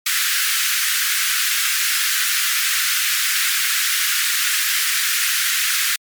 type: high-pass noise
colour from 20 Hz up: pink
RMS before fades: -19 dBFS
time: 0.06-5.96 s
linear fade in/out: 5 ms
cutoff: 1400 Hz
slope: 48 dB/octave
effects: MP3 96 kbps